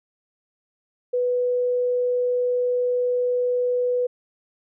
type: tone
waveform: sine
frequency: 493.9 Hz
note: B4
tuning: in tune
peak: -19 dBFS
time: 1.13-4.07 s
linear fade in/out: 10 ms
effects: none